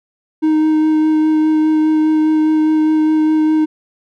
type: tone with vibrato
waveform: triangle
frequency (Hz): 311.1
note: D#4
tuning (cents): 0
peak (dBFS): -8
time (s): 0.42-3.66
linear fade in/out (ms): 20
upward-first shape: sine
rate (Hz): 4.9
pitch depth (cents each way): 10
effects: none

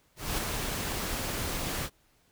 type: noise with ADSR envelope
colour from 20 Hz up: pink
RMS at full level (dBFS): -29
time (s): 0.16-1.9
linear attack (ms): 220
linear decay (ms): 6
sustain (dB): -4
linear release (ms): 64
effects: pink hiss -67 dBFS RMS until 2.31 s

